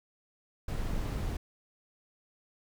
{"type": "noise", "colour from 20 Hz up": "brown", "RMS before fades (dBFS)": -33, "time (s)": [0.68, 1.37], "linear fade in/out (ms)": 5, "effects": []}